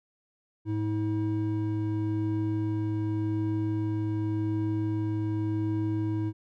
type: tone pair together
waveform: triangle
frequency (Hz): 106.96 / 320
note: A2 / D#4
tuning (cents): -49 / +49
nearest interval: octave + perfect fifth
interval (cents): 1898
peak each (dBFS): -27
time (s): 0.65-6.33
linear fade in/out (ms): 50
effects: none